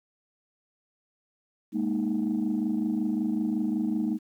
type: chord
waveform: sine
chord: Ab suspended second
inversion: none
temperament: equal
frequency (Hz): 207.7 / 233.1 / 311.1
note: Ab3 / Bb3 / Eb4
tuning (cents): 0 / 0 / 0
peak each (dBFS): -28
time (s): 1.72-4.19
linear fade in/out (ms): 50
effects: tanh soft clip ceiling -19 dBFS + 10-bit